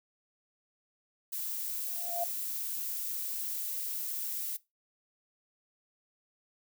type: noise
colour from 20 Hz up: violet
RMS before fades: -36 dBFS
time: 1.32-4.57 s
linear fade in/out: 10 ms
type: tone with exponential growth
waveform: sine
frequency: 692 Hz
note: F5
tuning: 16 cents flat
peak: -28 dBFS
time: 1.84-2.24 s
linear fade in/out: 5 ms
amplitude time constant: 85 ms
effects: noise-tail reverb RT60 0.2 s tail -19 dB re dry